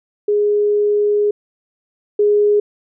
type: tone pair in turn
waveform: sine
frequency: 414.7 / 414.7 Hz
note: G#4 / G#4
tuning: -3 / -3 cents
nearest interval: unison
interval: 0 cents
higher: neither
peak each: -12 / -10 dBFS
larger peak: second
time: 0.28-1.31 / 2.19-2.6 s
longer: first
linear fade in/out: 5 ms
effects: none